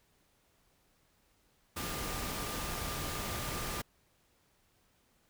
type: tone in noise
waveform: sine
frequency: 1200 Hz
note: D6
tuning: 37 cents sharp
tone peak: -46 dBFS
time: 1.76-3.82 s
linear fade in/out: 10 ms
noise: pink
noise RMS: -38 dBFS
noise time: 1.76-3.82 s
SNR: -11 dB
effects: pink hiss -71 dBFS RMS until 5.29 s